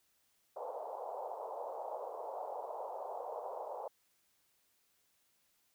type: band-pass noise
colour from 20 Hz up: pink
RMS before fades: -43 dBFS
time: 0.56-3.88 s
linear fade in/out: 5 ms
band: 480 to 960 Hz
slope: 48 dB/octave
effects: white hiss -75 dBFS RMS until 5.74 s